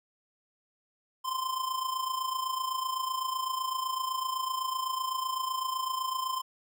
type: tone with amplitude modulation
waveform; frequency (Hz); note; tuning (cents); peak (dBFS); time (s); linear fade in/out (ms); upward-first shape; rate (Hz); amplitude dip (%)
square; 1039; C6; -12; -28; 1.24-6.42; 20; sine; 27.9; 65
effects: none